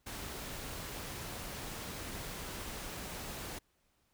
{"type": "noise", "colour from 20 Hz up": "pink", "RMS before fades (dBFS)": -43, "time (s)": [0.06, 3.59], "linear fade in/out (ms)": 10, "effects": ["pink hiss -75 dBFS RMS until 4.13 s"]}